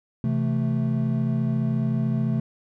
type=chord; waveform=triangle; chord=A minor; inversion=first; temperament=equal; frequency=130.81 / 164.81 / 220 Hz; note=C3 / E3 / A3; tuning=0 / 0 / 0 cents; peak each=-22 / -27 / -23 dBFS; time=0.24-2.4 s; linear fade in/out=2 ms; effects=none